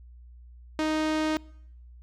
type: tone with low-pass filter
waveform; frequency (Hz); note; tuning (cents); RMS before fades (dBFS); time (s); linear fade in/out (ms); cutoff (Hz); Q
sawtooth; 311.1; D#4; 0; -27; 0.79-1.37; 0; 5900; 0.66
effects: noise-tail reverb RT60 0.8 s tail -25 dB re dry + added 60 Hz sine -46 dBFS peak until 2.02 s